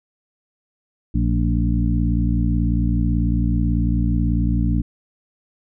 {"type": "harmonic tone with a mistuned harmonic", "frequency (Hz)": 58.2, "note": "A#1", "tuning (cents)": -2, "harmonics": [1, 2, 3, 4, 5], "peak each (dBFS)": [-19, -22, -24, -25, -26], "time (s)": [1.14, 4.82], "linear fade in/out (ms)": 10, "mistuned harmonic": 4, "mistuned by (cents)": -52, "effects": []}